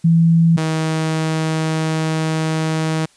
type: tone pair in turn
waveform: sine / sawtooth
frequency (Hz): 165.8 / 158.81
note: E3 / D#3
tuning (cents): +10 / +36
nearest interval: minor second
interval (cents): 74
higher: first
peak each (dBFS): -9 / -13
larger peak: first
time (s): 0.04-0.57 / 0.57-3.06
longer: second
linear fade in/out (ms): 10
effects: white hiss -53 dBFS RMS until 3.16 s + resampled to 22050 Hz